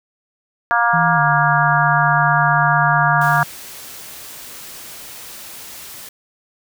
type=harmonic tone; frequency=235.5 Hz; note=A#3; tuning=18 cents sharp; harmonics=3 / 4 / 5 / 6 / 7; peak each=-19 / -19 / -19 / -19 / -19 dBFS; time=0.71-3.43 s; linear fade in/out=0 ms
type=tone with pitch glide; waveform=sine; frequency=164.5 to 149.11 Hz; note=E3 to D3; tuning=-3 to +27 cents; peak=-19 dBFS; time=0.93-3.44 s; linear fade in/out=10 ms; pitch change=-170 cents; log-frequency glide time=1.15-1.2 s
type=noise; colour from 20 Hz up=white; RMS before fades=-35 dBFS; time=3.21-6.09 s; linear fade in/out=5 ms
effects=none